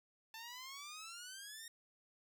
10% pulse exponential sweep, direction up, 883 to 1866 Hz, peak -40 dBFS, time 0.34-1.68 s, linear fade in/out 2 ms, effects none

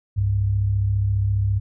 sine tone pair together, 65.41 / 100.15 Hz, C2 / G2, 0 / +38 cents, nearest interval perfect fifth, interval 738 cents, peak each -26 / -18 dBFS, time 0.16-1.6 s, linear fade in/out 20 ms, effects none

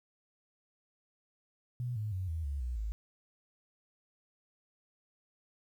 sine tone with pitch steps, 122.7 / 106.82 / 92.99 / 80.95 / 70.47 / 61.35 / 53.41 Hz, B2 / G#2 / F#2 / E2 / C#2 / B1 / G#1, -11 / +49 / +9 / -31 / +29 / -11 / +49 cents, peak -33 dBFS, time 1.8-2.92 s, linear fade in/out 0 ms, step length 160 ms, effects 11-bit

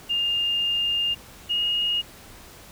sine tone pair in turn, 2815 / 2863 Hz, F7 / F7, +13 / +42 cents, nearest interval unison, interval 29 cents, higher second, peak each -21 dBFS, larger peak neither, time 0.09-1.15 / 1.49-2.02 s, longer first, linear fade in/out 20 ms, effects pink hiss -46 dBFS RMS until 2.71 s

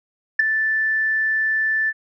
sine tone with ADSR envelope, 1760 Hz, A6, in tune, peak -7 dBFS, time 0.39-1.93 s, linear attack 7 ms, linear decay 10 ms, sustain -10 dB, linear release 43 ms, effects tanh soft clip ceiling -6 dBFS

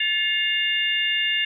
sine tone cluster, 1738 / 2147 / 2807 / 3569 Hz, A6 / C7 / F7 / A7, -22 / +44 / +8 / +24 cents, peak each -27 / -27 / -22 / -31 dBFS, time 0-1.45 s, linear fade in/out 5 ms, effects none

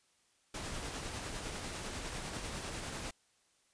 pink noise with tremolo, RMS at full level -40 dBFS, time 0.54-3.11 s, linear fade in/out 5 ms, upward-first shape triangle, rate 10 Hz, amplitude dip 35%, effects white hiss -72 dBFS RMS until 3.73 s + resampled to 22050 Hz

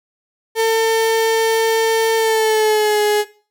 35% pulse tone with pitch glide, 449 to 418.9 Hz, A4 to G#4, +35 to +15 cents, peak -11 dBFS, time 0.55-3.25 s, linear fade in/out 50 ms, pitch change -120 cents, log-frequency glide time 2.16-3.01 s, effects noise-tail reverb RT60 0.4 s tail -18 dB re dry

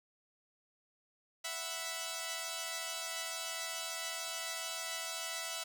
5% pulse chord, E suspended second, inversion none, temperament equal, 659.3 / 740 / 987.8 Hz, E5 / F#5 / B5, 0 / 0 / 0 cents, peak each -29 / -33 / -34 dBFS, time 1.44-5.64 s, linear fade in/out 10 ms, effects none

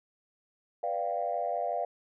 sine chord, G dominant seventh, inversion first, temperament equal, 493.9 / 587.3 / 698.5 / 784 Hz, B4 / D5 / F5 / G5, 0 / 0 / 0 / 0 cents, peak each -37 / -34 / -31 / -37 dBFS, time 0.83-1.85 s, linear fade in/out 5 ms, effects tanh soft clip ceiling -19 dBFS

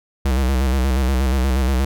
square tone with vibrato, 65.41 Hz, C2, in tune, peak -16 dBFS, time 0.25-1.85 s, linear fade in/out 5 ms, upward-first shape square, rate 8.4 Hz, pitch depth 65 cents each way, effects none

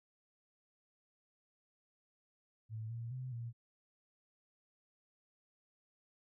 sine tone with pitch steps, 110.3 / 116.3 / 128.3 / 117.4 Hz, A2 / A#2 / C3 / A#2, +5 / -4 / -34 / +13 cents, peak -40 dBFS, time 2.69-3.53 s, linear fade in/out 50 ms, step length 210 ms, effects none

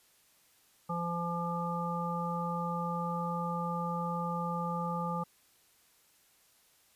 harmonic tone, 171.4 Hz, F3, 32 cents flat, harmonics 1 / 3 / 5 / 7, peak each -35 / -40 / -38 / -37 dBFS, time 0.89-5.24 s, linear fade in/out 10 ms, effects white hiss -66 dBFS RMS until 6.95 s + resampled to 32000 Hz

